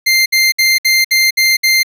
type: tone bursts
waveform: 25% pulse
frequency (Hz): 2094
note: C7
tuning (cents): +1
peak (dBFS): -5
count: 7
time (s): 0.06-1.832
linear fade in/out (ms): 10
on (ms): 200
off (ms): 62
effects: none